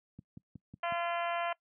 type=click train; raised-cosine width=5 ms; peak=-30 dBFS; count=5; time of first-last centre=0.19-0.923 s; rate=5.46 Hz
type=harmonic tone; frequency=342.8 Hz; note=F4; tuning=32 cents flat; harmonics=2 / 3 / 4 / 5 / 6 / 7 / 8 / 9; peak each=-34 / -38 / -40 / -42 / -44 / -45 / -46 / -47 dBFS; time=0.83-1.53 s; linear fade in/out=5 ms
effects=noise-tail reverb RT60 0.1 s tail -23 dB re dry + high-pass 150 Hz 12 dB/octave